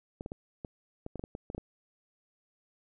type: clicks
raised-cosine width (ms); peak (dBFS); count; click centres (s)
2; -25; 12; 0.209 / 0.261 / 0.319 / 0.648 / 1.064 / 1.157 / 1.195 / 1.239 / 1.351 / 1.501 / 1.548 / 1.58
effects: none